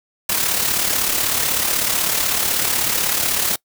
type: noise with amplitude modulation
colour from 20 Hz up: white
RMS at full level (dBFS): -17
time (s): 0.29-3.56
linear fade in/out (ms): 5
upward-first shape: sine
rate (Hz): 36.1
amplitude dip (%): 50
effects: noise-tail reverb RT60 0.1 s tail -24 dB re dry